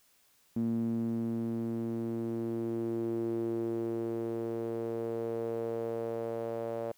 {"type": "tone with band-pass filter sweep", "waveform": "sawtooth", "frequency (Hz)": 115, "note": "A#2", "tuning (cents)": -23, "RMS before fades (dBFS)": -34, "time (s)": [0.56, 6.92], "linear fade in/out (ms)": 5, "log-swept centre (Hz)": [240, 550], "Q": 4.4, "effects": ["white hiss -67 dBFS RMS until 6.97 s"]}